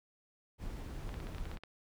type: noise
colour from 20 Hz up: brown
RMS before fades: -42 dBFS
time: 0.58-1.59 s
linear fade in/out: 50 ms
type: clicks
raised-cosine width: 0.3 ms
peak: -32 dBFS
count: 10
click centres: 1.092 / 1.142 / 1.202 / 1.27 / 1.348 / 1.383 / 1.455 / 1.515 / 1.572 / 1.636 s
effects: none